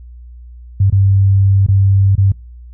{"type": "tone with dropouts", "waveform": "sine", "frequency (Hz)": 97.9, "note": "G2", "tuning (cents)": -2, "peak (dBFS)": -7, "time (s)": [0.8, 2.32], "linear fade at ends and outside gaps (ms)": 5, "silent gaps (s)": [[0.901, 0.924], [1.665, 1.685], [2.154, 2.179]], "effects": ["noise-tail reverb RT60 0.3 s tail -25 dB re dry", "added 60 Hz sine -32 dBFS peak until 2.73 s"]}